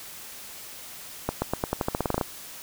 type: accelerating click train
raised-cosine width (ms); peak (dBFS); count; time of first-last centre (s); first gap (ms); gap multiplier
1; -10; 14; 1.29-2.212; 130; 0.89
effects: white hiss -42 dBFS RMS until 2.62 s